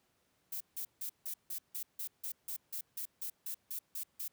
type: noise bursts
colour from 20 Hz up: violet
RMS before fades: -40 dBFS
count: 16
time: 0.52-4.28 s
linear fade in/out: 5 ms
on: 85 ms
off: 160 ms
effects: pink hiss -75 dBFS RMS until 4.32 s + high-pass 80 Hz 12 dB/octave